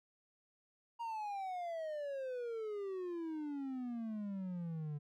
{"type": "exponential sweep", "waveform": "triangle", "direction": "down", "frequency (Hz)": [945, 144.6], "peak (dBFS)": -37, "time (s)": [0.99, 4.99], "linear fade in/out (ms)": 20, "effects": []}